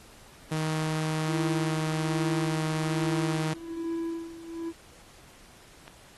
sawtooth tone, 156.8 Hz, D#3, 14 cents sharp, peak -23 dBFS, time 0.51-3.54 s, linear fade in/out 10 ms
triangle tone with tremolo, 332.1 Hz, E4, 13 cents sharp, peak -26 dBFS, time 1.26-4.73 s, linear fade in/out 50 ms, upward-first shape sine, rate 1.2 Hz, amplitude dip 80%
click, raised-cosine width 0.3 ms, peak -27 dBFS, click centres 5.879 s
effects pink hiss -53 dBFS RMS until 6.17 s + AAC 32 kbps

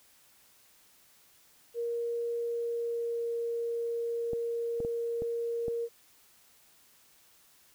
sine tone with pitch glide, 470 to 467 Hz, A#4 to A#4, +14 to +3 cents, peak -30 dBFS, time 1.74-5.89 s, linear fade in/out 50 ms, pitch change -11 cents, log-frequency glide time 2.35-3.29 s
clicks, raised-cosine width 2 ms, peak -25 dBFS, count 5, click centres 4.333 / 4.803 / 4.849 / 5.221 / 5.682 s
effects white hiss -62 dBFS RMS until 7.74 s

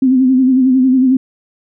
sine tone with vibrato, 258.9 Hz, C4, 18 cents flat, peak -7 dBFS, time 0.02-1.17 s, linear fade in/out 5 ms, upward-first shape sine, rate 11 Hz, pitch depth 54 cents each way, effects none

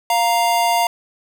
square tone pair together, 698.4 / 932.3 Hz, F5 / A#5, 0 / 0 cents, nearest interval perfect fourth, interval 500 cents, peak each -18 / -18 dBFS, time 0.1-0.87 s, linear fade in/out 2 ms, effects none

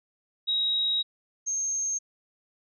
sine tone pair in turn, 3811 / 6409 Hz, A#7 / G8, +38 / +37 cents, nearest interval major sixth, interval 899 cents, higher second, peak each -23 / -26 dBFS, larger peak first, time 0.47-1.03 / 1.46-1.99 s, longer first, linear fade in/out 20 ms, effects none

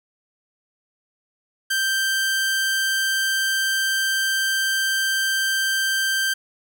sawtooth tone, 1568 Hz, G6, in tune, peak -16 dBFS, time 1.7-6.34 s, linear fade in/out 10 ms, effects none

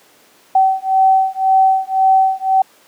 sine beating tone pair, 764 / 765.9 Hz, G5 / G5, -45 / -40 cents, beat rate 1.9 Hz, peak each -13 dBFS, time 0.55-2.62 s, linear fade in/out 5 ms, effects pink hiss -49 dBFS RMS until 2.87 s + high-pass 300 Hz 12 dB/octave

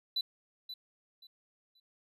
triangle tone with echo, 3986 Hz, B7, 15 cents sharp, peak -27 dBFS, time 0.16-0.21 s, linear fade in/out 5 ms, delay 530 ms, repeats 3, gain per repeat -12 dB, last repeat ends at 1.8 s, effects tanh soft clip ceiling -25 dBFS + resampled to 32000 Hz

